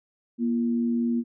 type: tone pair together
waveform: sine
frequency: 236.9 / 341.5 Hz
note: A#3 / F4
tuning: +28 / -39 cents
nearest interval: tritone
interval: 633 cents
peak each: -22 / -33 dBFS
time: 0.38-1.24 s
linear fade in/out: 50 ms
effects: none